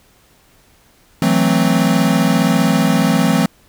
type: chord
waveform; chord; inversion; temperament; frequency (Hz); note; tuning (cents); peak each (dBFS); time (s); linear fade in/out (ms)
square; F# half-diminished seventh; third; equal; 164.81 / 185 / 220 / 261.6; E3 / F#3 / A3 / C4; 0 / 0 / 0 / 0; -18; 1.22-3.46; 2
effects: pink hiss -52 dBFS RMS until 3.68 s